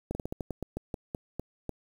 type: slowing click train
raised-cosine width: 2 ms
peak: -20 dBFS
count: 13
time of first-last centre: 0.11-1.693 s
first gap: 40 ms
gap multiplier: 1.2
effects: 8-bit